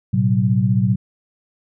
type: tone cluster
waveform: sine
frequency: 111.1 / 126.5 / 188.7 Hz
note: A2 / B2 / F#3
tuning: +17 / +42 / +34 cents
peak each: -18 dBFS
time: 0.13-0.96 s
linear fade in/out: 10 ms
effects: none